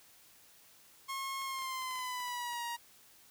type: tone with pitch glide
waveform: sawtooth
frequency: 1080 to 945.6 Hz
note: C#6 to A#5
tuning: -45 to +24 cents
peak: -33 dBFS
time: 1.08-2.77 s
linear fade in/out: 20 ms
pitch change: -231 cents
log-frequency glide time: 1.44-2.64 s
type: clicks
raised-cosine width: 0.2 ms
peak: -37 dBFS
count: 10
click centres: 1.418 / 1.587 / 1.622 / 1.822 / 1.911 / 1.956 / 1.991 / 2.203 / 2.282 / 2.532 s
effects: white hiss -61 dBFS RMS until 3.3 s